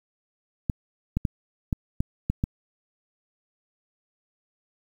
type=clicks; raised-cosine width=5 ms; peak=-11 dBFS; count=7; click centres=0.698 / 1.17 / 1.252 / 1.728 / 2.005 / 2.3 / 2.439 s; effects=8-bit